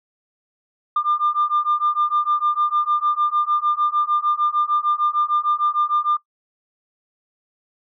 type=beating tone pair; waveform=sine; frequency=1196 / 1202.6 Hz; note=D6 / D6; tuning=+31 / +41 cents; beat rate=6.6 Hz; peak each=-19 dBFS; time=0.96-6.17 s; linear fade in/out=5 ms; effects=noise-tail reverb RT60 0.1 s tail -21 dB re dry + tanh soft clip ceiling -11 dBFS